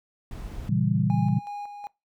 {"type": "noise", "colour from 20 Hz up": "brown", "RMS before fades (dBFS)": -36, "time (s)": [0.31, 0.69], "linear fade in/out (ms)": 2}
{"type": "chord", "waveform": "sine", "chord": "A# diminished seventh", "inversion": "none", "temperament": "equal", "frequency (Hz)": [116.54, 138.59, 164.81, 196], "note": ["A#2", "C#3", "E3", "G3"], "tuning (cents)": [0, 0, 0, 0], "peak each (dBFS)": -26, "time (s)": [0.69, 1.39], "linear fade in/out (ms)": 5}
{"type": "tone with tremolo", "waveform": "triangle", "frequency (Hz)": 820, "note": "G#5", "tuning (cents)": -22, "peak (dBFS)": -30, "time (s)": [1.1, 1.87], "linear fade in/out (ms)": 0, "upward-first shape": "square", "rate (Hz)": 2.7, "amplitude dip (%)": 50}
{"effects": ["noise-tail reverb RT60 0.2 s tail -22 dB re dry"]}